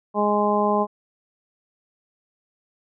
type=harmonic tone; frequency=207.7 Hz; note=G#3; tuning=in tune; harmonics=1 / 2 / 3 / 4 / 5; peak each=-24 / -24 / -24 / -24 / -24 dBFS; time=0.14-0.87 s; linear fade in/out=50 ms; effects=none